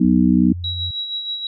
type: harmonic tone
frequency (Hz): 61.74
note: B1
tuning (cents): 0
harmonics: 3 / 4 / 5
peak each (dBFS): -15 / -15 / -18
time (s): 0-0.53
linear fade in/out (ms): 10
type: tone with pitch glide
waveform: sine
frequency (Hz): 79.6 to 88.32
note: D#2 to F2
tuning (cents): +40 to +20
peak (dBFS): -25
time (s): 0.04-0.91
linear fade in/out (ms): 5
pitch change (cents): +180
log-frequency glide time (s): 0.32-0.56
type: tone with tremolo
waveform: sine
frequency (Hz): 3877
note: B7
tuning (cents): -33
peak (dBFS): -21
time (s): 0.64-1.47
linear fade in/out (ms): 2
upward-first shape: sine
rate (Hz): 6.3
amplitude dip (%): 50
effects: none